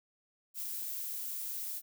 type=noise; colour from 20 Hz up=violet; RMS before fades=-39 dBFS; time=0.54-1.82 s; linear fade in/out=50 ms; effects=none